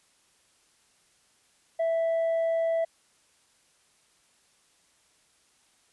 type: tone with tanh clipping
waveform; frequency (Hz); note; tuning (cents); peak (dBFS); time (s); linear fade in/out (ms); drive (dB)
triangle; 659.3; E5; 0; -24; 1.79-2.85; 10; 7
effects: white hiss -65 dBFS RMS until 5.92 s + resampled to 24000 Hz